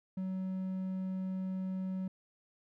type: tone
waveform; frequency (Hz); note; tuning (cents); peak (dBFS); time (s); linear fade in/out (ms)
triangle; 187.8; F#3; +26; -32; 0.17-2.08; 5
effects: none